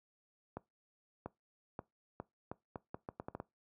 accelerating click train, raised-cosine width 1 ms, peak -27 dBFS, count 12, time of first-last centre 0.57-3.401 s, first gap 690 ms, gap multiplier 0.77, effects noise-tail reverb RT60 0.2 s tail -21 dB re dry + high-pass 80 Hz 12 dB/octave

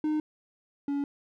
triangle tone pair in turn, 306.2 / 283.2 Hz, D#4 / C#4, -28 / +37 cents, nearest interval minor second, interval 135 cents, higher first, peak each -23 / -25 dBFS, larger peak first, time 0.04-0.2 / 0.88-1.04 s, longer neither, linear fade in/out 2 ms, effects none

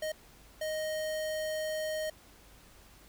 square tone bursts at uneven times, 622.3 Hz, D#5, in tune, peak -33 dBFS, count 2, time 0.02-0.12 / 0.61-2.1 s, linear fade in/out 5 ms, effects added 50 Hz sine -61 dBFS peak until 3.08 s + pink hiss -58 dBFS RMS until 3.08 s

